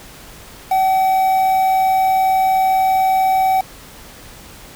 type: tone with quantisation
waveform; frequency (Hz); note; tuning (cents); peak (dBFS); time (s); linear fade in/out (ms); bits
triangle; 760; F#5; +46; -10; 0.71-3.61; 5; 5
effects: pink hiss -39 dBFS RMS until 4.75 s